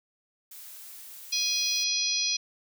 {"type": "noise", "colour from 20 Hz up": "blue", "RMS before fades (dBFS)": -45, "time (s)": [0.51, 1.84], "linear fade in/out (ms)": 5}
{"type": "harmonic tone", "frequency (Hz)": 830, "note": "G#5", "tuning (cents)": -1, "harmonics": [3, 4, 5, 6, 7], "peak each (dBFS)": [-34, -34, -30, -31, -30], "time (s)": [1.32, 2.37], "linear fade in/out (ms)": 10}
{"effects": []}